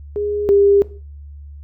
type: tone pair in turn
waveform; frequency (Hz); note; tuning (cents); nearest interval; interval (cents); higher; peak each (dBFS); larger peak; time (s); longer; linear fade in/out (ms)
sine; 413.2 / 401.4; G#4 / G4; -9 / +41; minor second; 50; first; -18 / -9; second; 0.16-0.49 / 0.49-0.82; neither; 0
effects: noise-tail reverb RT60 0.4 s tail -17 dB re dry + added 72 Hz sine -33 dBFS peak until 1.63 s